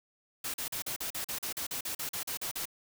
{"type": "noise bursts", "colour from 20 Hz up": "white", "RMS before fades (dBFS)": -36, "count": 16, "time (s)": [0.44, 2.655], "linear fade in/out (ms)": 5, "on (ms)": 100, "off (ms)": 41, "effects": []}